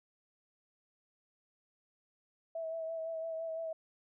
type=tone with vibrato; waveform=sine; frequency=651 Hz; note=E5; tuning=22 cents flat; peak=-36 dBFS; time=2.55-3.73 s; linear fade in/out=5 ms; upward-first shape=sine; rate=5.9 Hz; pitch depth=25 cents each way; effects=none